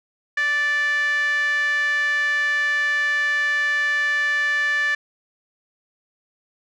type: tone with band-pass filter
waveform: 5% pulse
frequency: 585 Hz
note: D5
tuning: 7 cents flat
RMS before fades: -21 dBFS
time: 0.37-4.95 s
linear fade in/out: 5 ms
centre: 1700 Hz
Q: 7.8
effects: none